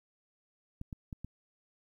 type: clicks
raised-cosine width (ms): 5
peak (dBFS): -28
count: 4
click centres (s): 0.814 / 0.928 / 1.128 / 1.246
effects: 11-bit